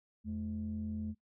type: tone pair together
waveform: sine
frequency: 84.78 / 215.3 Hz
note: E2 / A3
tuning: +49 / -37 cents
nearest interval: octave + major third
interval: 1614 cents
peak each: -40 / -36 dBFS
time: 0.24-1.15 s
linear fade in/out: 50 ms
effects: noise-tail reverb RT60 0.1 s tail -21 dB re dry + tanh soft clip ceiling -30 dBFS